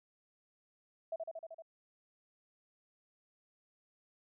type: tone with echo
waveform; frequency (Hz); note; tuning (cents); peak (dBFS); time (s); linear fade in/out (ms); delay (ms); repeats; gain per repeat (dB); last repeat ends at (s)
sine; 654; E5; -14; -35; 1.12-1.16; 5; 77; 6; -2; 1.622
effects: none